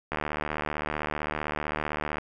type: click train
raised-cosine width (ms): 0.5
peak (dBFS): -14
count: 157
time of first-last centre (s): 0.12-2.183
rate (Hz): 75.6
effects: none